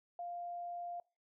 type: tone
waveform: sine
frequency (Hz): 698.5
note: F5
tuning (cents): 0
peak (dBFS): -40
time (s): 0.19-1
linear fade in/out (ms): 2
effects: noise-tail reverb RT60 0.3 s tail -24 dB re dry